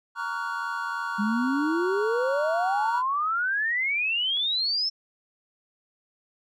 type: chord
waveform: triangle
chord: Gb major seventh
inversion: first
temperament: equal with one note detuned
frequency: 932.3 / 1126.8 / 1396.9 / 1480 Hz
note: Bb5 / Db6 / F6 / Gb6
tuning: 0 / +28 / 0 / 0 cents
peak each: -32 dBFS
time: 0.15-3.03 s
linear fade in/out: 50 ms
type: exponential sweep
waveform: sine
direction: up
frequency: 200 to 5380 Hz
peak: -23 dBFS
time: 1.18-4.9 s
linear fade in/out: 20 ms
type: click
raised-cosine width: 0.3 ms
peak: -32 dBFS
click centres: 4.372 s
effects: none